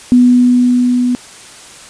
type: tone with level ramp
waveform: sine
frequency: 246.9 Hz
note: B3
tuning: in tune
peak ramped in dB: -3 to -10 dBFS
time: 0.12-1.15 s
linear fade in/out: 0 ms
effects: white hiss -35 dBFS RMS until 1.89 s + resampled to 22050 Hz